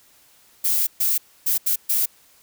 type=noise bursts at uneven times; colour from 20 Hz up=violet; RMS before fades=-20 dBFS; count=5; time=0.64-0.87 / 1-1.18 / 1.46-1.58 / 1.66-1.76 / 1.89-2.06 s; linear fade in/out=10 ms; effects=white hiss -55 dBFS RMS until 2.42 s